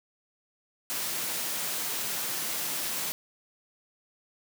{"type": "high-pass noise", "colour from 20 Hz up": "white", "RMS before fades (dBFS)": -32, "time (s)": [0.9, 3.12], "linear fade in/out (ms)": 0, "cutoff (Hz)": 120, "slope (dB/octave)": 48, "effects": []}